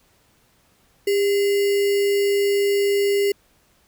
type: tone with sample-and-hold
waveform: sine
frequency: 401.8 Hz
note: G4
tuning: 43 cents sharp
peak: -16 dBFS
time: 1.07-3.32 s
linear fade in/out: 5 ms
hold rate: 2450 Hz
effects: pink hiss -60 dBFS RMS until 3.87 s